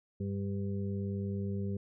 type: harmonic tone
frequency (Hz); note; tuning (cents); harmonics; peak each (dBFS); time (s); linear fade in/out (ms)
99; G2; +18; 1 / 2 / 4 / 5; -35 / -36 / -42 / -49; 0.2-1.77; 5
effects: none